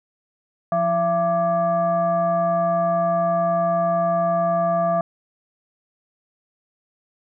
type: tone with frequency modulation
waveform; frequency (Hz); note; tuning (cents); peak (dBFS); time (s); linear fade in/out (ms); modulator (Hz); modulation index
sine; 675; E5; +41; -17; 0.72-5.01; 2; 501; 0.74
effects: none